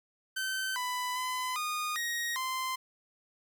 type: tone with pitch steps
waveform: sawtooth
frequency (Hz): 1539 / 996 / 1012 / 1228 / 1881 / 1038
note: G6 / B5 / B5 / D#6 / A#6 / C6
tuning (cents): -32 / +14 / +42 / -23 / +15 / -14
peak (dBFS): -28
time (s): 0.36-2.76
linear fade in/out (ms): 10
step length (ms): 400
effects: 11-bit